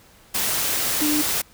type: tone in noise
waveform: sine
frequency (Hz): 299.3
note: D4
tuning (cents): +33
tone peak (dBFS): -20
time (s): 1.01-1.22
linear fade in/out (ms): 10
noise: white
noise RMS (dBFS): -23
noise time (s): 0.34-1.42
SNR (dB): 0
effects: pink hiss -52 dBFS RMS until 1.53 s